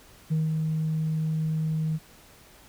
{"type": "tone with ADSR envelope", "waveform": "sine", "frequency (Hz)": 157.6, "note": "D#3", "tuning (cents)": 23, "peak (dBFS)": -19, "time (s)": [0.3, 1.99], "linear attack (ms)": 21, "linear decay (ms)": 180, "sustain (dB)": -4, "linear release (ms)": 40, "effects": ["tanh soft clip ceiling -20 dBFS", "pink hiss -53 dBFS RMS until 2.68 s"]}